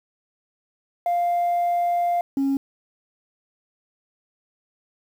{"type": "tone pair in turn", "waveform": "sine", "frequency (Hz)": [698.5, 273.9], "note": ["F5", "C#4"], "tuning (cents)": [0, -21], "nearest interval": "octave + major third", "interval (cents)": 1621, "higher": "first", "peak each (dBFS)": -17, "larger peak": "neither", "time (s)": [[1.06, 2.21], [2.37, 2.57]], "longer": "first", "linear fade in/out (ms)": 2, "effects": ["tanh soft clip ceiling -17 dBFS", "8-bit"]}